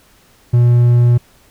triangle tone, 120.6 Hz, B2, 41 cents flat, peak -5 dBFS, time 0.53-1.18 s, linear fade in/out 10 ms, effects pink hiss -50 dBFS RMS until 1.5 s

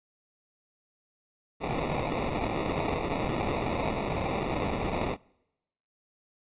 white noise with sample-and-hold, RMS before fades -30 dBFS, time 1.6-5.17 s, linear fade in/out 50 ms, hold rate 1575 Hz, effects noise-tail reverb RT60 0.9 s tail -26 dB re dry + resampled to 8000 Hz

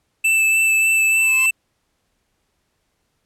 square tone with vibrato, 2643 Hz, E7, 4 cents sharp, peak -14 dBFS, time 0.24-1.51 s, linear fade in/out 10 ms, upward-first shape sine, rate 3.4 Hz, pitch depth 12 cents each way
sawtooth tone with exponential growth, 1046.5 Hz, C6, in tune, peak -24 dBFS, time 0.9-1.46 s, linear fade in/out 2 ms, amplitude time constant 120 ms
effects pink hiss -69 dBFS RMS until 3.25 s + low-pass 12000 Hz 12 dB/octave

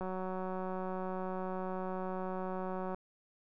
click train, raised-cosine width 1 ms, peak -26 dBFS, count 547, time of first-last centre 0.01-2.945 s, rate 186 Hz, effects none

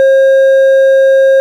sine tone with hard clipping, 537 Hz, C5, 45 cents sharp, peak -5 dBFS, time 0-1.4 s, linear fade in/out 0 ms, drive 4 dB, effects none

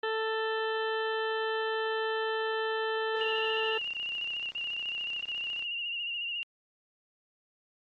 harmonic tone, 441.8 Hz, A4, 7 cents sharp, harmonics 1 / 2 / 3 / 4 / 6 / 7 / 8 / 9, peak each -31 / -37 / -39 / -36 / -46 / -42 / -49 / -50 dBFS, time 0.03-3.78 s, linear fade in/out 5 ms
click train, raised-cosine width 0.2 ms, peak -33 dBFS, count 81, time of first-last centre 3.17-5.624 s, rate 32.6 Hz
sine tone with vibrato, 2812 Hz, F7, 11 cents sharp, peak -32 dBFS, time 3.21-6.43 s, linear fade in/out 0 ms, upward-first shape sine, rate 14 Hz, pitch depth 49 cents each way
effects AAC 32 kbps

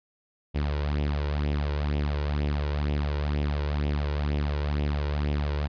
sawtooth tone with flanger, 73.2 Hz, D2, 5 cents flat, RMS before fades -27 dBFS, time 0.54-5.68 s, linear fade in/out 20 ms, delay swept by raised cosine 0.33 to 2.13 ms, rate 2.1 Hz, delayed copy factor +0.6, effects resampled to 11025 Hz

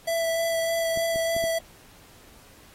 square tone with vibrato, 662 Hz, E5, 7 cents sharp, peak -24 dBFS, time 0.07-1.59 s, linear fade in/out 10 ms, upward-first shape sine, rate 3.3 Hz, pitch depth 11 cents each way
clicks, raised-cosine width 3 ms, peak -24 dBFS, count 4, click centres 0.974 / 1.159 / 1.365 / 1.44 s
effects pink hiss -53 dBFS RMS until 2.74 s + AAC 48 kbps

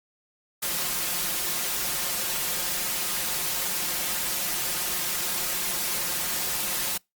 white noise with comb filter, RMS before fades -28 dBFS, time 0.62-6.98 s, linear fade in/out 10 ms, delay 5.6 ms, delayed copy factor +0.75, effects noise-tail reverb RT60 0.2 s tail -26 dB re dry + Opus 48 kbps

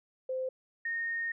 sine tone pair in turn, 518 / 1845.9 Hz, C5 / A#6, -17 / -18 cents, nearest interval octave + minor seventh, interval 2199 cents, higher second, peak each -31 / -31 dBFS, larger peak neither, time 0.29-0.49 / 0.85-1.32 s, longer second, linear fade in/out 5 ms, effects none

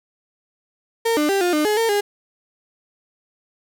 35% pulse tone with pitch steps, 458.5 / 299.1 / 393.4 / 354.3 / 302.7 / 422 / 455.5 / 409.3 Hz, A#4 / D4 / G4 / F4 / D#4 / G#4 / A#4 / G#4, -29 / +32 / +6 / +25 / -48 / +28 / -40 / -25 cents, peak -15 dBFS, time 1.05-2.01 s, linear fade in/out 10 ms, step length 120 ms, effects none

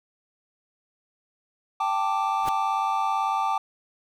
triangle chord, G suspended second, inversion none, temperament just, 784 / 882 / 1176 Hz, G5 / A5 / D6, 0 / +4 / +2 cents, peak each -25 dBFS, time 1.8-3.58 s, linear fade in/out 5 ms
pink noise with exponential growth, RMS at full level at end -28 dBFS, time 2.4-2.49 s, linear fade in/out 1 ms, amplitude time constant 18 ms
effects none

